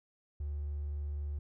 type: tone with hard clipping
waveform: triangle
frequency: 73 Hz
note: D2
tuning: 10 cents flat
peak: -35 dBFS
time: 0.4-1.39 s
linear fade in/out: 5 ms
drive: 4 dB
effects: none